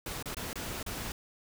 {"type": "noise with dropouts", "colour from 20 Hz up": "pink", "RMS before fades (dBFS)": -38, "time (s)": [0.06, 1.12], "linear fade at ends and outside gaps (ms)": 2, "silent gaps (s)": [[0.226, 0.257], [0.346, 0.368], [0.531, 0.556], [0.829, 0.863]], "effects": []}